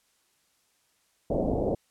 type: low-pass noise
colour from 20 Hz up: white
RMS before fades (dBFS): -27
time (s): 1.3-1.75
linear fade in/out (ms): 5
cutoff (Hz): 680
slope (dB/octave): 48
effects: white hiss -69 dBFS RMS until 1.9 s + low-pass 11000 Hz 12 dB/octave